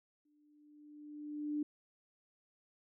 sine tone with exponential growth, 297.2 Hz, D4, 21 cents sharp, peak -32 dBFS, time 0.25-1.63 s, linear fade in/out 5 ms, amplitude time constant 300 ms, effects none

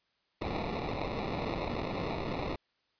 violet noise with sample-and-hold, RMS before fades -35 dBFS, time 0.41-2.56 s, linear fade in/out 10 ms, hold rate 1575 Hz, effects white hiss -75 dBFS RMS until 2.99 s + resampled to 11025 Hz

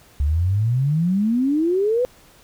sine exponential sweep, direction up, 68.6 to 512 Hz, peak -16 dBFS, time 0.2-2.05 s, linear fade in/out 0 ms, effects pink hiss -51 dBFS RMS until 2.43 s

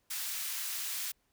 white high-pass noise, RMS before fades -37 dBFS, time 0.1-1.12 s, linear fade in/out 10 ms, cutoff 1500 Hz, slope 12 dB/octave, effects pink hiss -75 dBFS RMS until 1.32 s

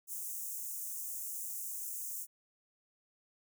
white high-pass noise, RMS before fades -41 dBFS, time 0.07-2.27 s, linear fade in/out 50 ms, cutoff 6400 Hz, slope 48 dB/octave, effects none

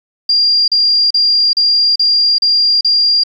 sine tone bursts, 4787 Hz, D8, 32 cents sharp, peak -8 dBFS, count 7, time 0.29-3.236 s, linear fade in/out 5 ms, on 390 ms, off 36 ms, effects 8-bit

